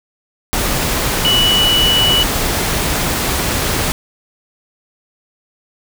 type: tone in noise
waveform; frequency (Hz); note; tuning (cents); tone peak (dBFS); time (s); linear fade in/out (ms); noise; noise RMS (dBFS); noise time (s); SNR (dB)
sine; 2952; F#7; -5; -11; 1.25-2.23; 0; pink; -17; 0.53-3.92; +3
effects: none